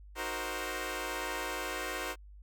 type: chord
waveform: 10% pulse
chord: C half-diminished seventh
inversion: first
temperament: equal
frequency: 311.1 / 370 / 466.2 / 523.3 Hz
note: Eb4 / Gb4 / Bb4 / C5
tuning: 0 / 0 / 0 / 0 cents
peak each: -34 / -32 / -33 / -31 dBFS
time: 0.15-2.16 s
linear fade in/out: 50 ms
effects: added 50 Hz sine -49 dBFS peak until 2.42 s